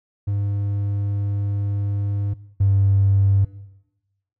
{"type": "tone pair in turn", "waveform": "triangle", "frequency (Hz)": [101, 98.47], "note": ["G#2", "G2"], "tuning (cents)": [-48, 8], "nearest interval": "unison", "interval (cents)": 44, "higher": "first", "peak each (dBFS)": [-17, -10], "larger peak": "second", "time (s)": [[0.27, 2.34], [2.6, 3.45]], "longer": "first", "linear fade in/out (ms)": 10, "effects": ["noise-tail reverb RT60 1.0 s tail -21 dB re dry", "tanh soft clip ceiling -10 dBFS"]}